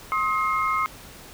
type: tone cluster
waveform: sine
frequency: 1063 / 1270 / 2136 Hz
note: C6 / D#6 / C7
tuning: +27 / +35 / +35 cents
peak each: -26 / -23 / -29 dBFS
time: 0.12-0.86 s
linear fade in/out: 0 ms
effects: pink hiss -44 dBFS RMS until 1.33 s